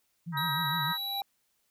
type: tone with vibrato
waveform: sine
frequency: 155.56 Hz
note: D#3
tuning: in tune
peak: -34 dBFS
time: 0.26-0.93 s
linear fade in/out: 20 ms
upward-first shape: sine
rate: 6.5 Hz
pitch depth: 180 cents each way
type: harmonic tone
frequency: 317 Hz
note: D#4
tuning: 32 cents sharp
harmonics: 3 / 4 / 5 / 6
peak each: -33 / -35 / -37 / -39 dBFS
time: 0.32-0.98 s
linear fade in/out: 50 ms
type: tone with pitch glide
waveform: square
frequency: 3879 to 3920 Hz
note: B7 to B7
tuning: -32 to -14 cents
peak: -33 dBFS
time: 0.37-1.21 s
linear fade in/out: 5 ms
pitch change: +18 cents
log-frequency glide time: 0.52-1.06 s
type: tone with exponential growth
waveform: triangle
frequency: 792 Hz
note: G5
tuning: 18 cents sharp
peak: -29 dBFS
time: 0.71-1.22 s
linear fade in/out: 1 ms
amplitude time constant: 110 ms
effects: white hiss -74 dBFS RMS until 1.7 s